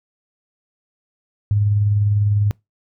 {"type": "tone with tremolo", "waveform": "sine", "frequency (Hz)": 103.2, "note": "G#2", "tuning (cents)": -10, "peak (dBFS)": -12, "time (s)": [1.51, 2.51], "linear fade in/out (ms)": 0, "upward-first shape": "triangle", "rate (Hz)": 20, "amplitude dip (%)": 40, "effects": ["noise-tail reverb RT60 0.2 s tail -25 dB re dry"]}